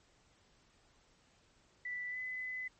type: tone with pitch glide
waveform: sine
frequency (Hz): 1975.5 to 2014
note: B6 to B6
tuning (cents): 0 to +33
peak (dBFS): -38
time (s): 1.85-2.68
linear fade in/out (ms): 5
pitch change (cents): +33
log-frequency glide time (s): 2.09-2.18
effects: pink hiss -69 dBFS RMS until 2.79 s + MP3 32 kbps